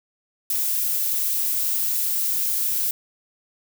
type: noise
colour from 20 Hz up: violet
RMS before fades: -23 dBFS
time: 0.5-2.91 s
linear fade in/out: 2 ms
effects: none